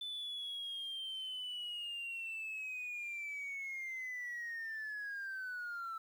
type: linear sweep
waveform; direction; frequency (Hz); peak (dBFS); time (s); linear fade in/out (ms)
sine; down; 3520 to 1318.5; -38; 0.01-5.98; 5
effects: tanh soft clip ceiling -38 dBFS + 11-bit